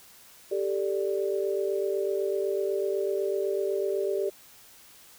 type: chord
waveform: sine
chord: G suspended second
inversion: none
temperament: equal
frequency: 392 / 440 / 587.3 Hz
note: G4 / A4 / D5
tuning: 0 / 0 / 0 cents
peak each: -27 / -32 / -32 dBFS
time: 0.51-4.3 s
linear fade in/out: 10 ms
effects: white hiss -53 dBFS RMS until 5.18 s